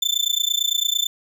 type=tone with amplitude modulation; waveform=35% pulse; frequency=3536 Hz; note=A7; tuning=8 cents sharp; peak=-13 dBFS; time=0.02-1.07 s; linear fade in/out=5 ms; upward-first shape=sine; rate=28.9 Hz; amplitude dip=95%; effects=none